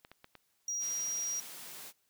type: clicks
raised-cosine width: 0.3 ms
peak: -34 dBFS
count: 5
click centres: 0.049 / 0.116 / 0.244 / 0.353 / 0.998 s
type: tone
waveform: triangle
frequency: 5730 Hz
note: F8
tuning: 44 cents sharp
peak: -32 dBFS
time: 0.68-1.4 s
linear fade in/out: 2 ms
type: high-pass noise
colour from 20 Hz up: white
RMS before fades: -47 dBFS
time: 0.79-1.93 s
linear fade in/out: 50 ms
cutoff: 130 Hz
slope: 96 dB/octave
effects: white hiss -75 dBFS RMS until 2.09 s